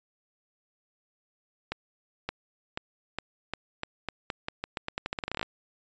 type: accelerating click train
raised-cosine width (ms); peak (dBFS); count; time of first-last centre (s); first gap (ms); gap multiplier
0.3; -15; 24; 1.72-5.43; 570; 0.85
effects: resampled to 16000 Hz